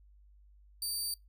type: tone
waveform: 20% pulse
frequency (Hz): 4632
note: D8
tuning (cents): -25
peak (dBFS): -28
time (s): 0.82-1.14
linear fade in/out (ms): 2
effects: noise-tail reverb RT60 0.2 s tail -23 dB re dry + added 50 Hz sine -57 dBFS peak until 1.28 s